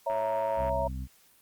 sine chord, A# diminished, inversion first, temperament equal, 554.4 / 659.3 / 932.3 Hz, C#5 / E5 / A#5, 0 / 0 / 0 cents, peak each -31 dBFS, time 0.06-0.88 s, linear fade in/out 10 ms
click train, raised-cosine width 0.5 ms, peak -28 dBFS, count 65, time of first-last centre 0.1-0.693 s, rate 108 Hz
harmonic tone, 64.9 Hz, C2, 13 cents flat, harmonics 1 / 2 / 3 / 4, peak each -34 / -40 / -44 / -46 dBFS, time 0.56-1.08 s, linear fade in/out 50 ms
effects white hiss -61 dBFS RMS until 1.41 s + Opus 48 kbps

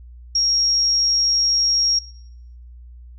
sine tone, 5588 Hz, F8, in tune, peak -15 dBFS, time 0.35-1.99 s, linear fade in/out 5 ms, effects noise-tail reverb RT60 0.8 s tail -21 dB re dry + added 60 Hz sine -38 dBFS peak until 3.18 s

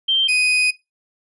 sine / 35% pulse tone pair in turn, 3144 / 2495 Hz, G7 / D#7, +4 / +4 cents, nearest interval major third, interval 400 cents, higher first, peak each -14 / -13 dBFS, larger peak second, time 0.08-0.28 / 0.28-0.71 s, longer second, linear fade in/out 10 ms, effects noise-tail reverb RT60 0.2 s tail -18 dB re dry + resampled to 24000 Hz

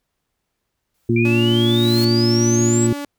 white noise with exponential growth, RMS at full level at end -30 dBFS, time 0.94-2.05 s, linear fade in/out 5 ms, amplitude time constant 240 ms
harmonic tone, 116.54 Hz, A#2, in tune, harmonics 1 / 2 / 3, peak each -18 / -18 / -18 dBFS, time 1.09-2.93 s, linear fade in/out 5 ms
sine exponential sweep, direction up, 2347 to 7902 Hz, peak -21 dBFS, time 1.16-2.87 s, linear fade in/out 5 ms
sawtooth tone, 286.9 Hz, D4, 40 cents flat, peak -22 dBFS, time 1.25-3.05 s, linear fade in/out 2 ms
effects pink hiss -75 dBFS RMS until 3.18 s

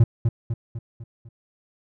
triangle tone with echo, 115.3 Hz, A#2, 19 cents flat, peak -8 dBFS, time 0-0.04 s, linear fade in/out 5 ms, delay 250 ms, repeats 5, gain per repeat -6 dB, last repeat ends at 1.29 s, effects none

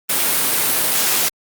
white high-pass noise, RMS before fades -17 dBFS, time 0.09-1.29 s, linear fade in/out 10 ms, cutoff 150 Hz, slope 12 dB/octave, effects Opus 32 kbps

